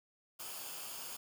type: noise with comb filter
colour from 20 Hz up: white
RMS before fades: -45 dBFS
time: 0.39-1.17 s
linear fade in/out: 10 ms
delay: 0.51 ms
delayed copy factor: -0.55
effects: none